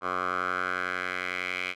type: tone with band-pass filter sweep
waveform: 10% pulse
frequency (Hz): 91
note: F#2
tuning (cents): -28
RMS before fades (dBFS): -31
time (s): 0.01-1.75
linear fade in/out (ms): 50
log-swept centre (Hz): 1100 to 2400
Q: 3.5
effects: none